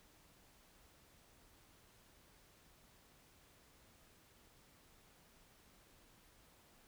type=silence; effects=pink hiss -67 dBFS RMS until 6.87 s